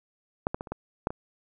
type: clicks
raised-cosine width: 1 ms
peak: -11 / -15 / -20 / -28 / -18 / -11 / -20 dBFS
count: 7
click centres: 0.469 / 0.545 / 0.609 / 0.672 / 0.72 / 1.071 / 1.105 s
effects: none